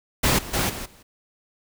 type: noise with level steps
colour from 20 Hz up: pink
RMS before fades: -19 / -36 / -23 / -33 / -51 dBFS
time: 0.23-1.03 s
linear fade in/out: 10 ms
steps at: 0.38 / 0.53 / 0.69 / 0.85 s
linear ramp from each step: 10 ms
effects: none